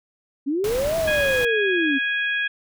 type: linear two-way sweep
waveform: sine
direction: up then down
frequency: 261.6 to 667 to 261.6 Hz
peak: -20 dBFS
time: 0.46-1.99 s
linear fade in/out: 20 ms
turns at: 0.97 s
type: noise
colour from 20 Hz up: pink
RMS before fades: -31 dBFS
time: 0.64-1.45 s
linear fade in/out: 2 ms
type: harmonic tone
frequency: 827 Hz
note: G#5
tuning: 8 cents flat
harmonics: 2 / 3 / 4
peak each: -22 / -27 / -31 dBFS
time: 1.07-2.48 s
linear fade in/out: 10 ms
effects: none